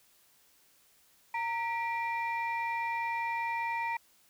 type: tone cluster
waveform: sine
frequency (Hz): 925 / 1946 / 2365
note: A#5 / B6 / D7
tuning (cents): -14 / -26 / +12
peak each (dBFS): -31 / -38 / -37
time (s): 1.34-3.97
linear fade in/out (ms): 5
effects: tanh soft clip ceiling -24 dBFS + white hiss -65 dBFS RMS until 4.29 s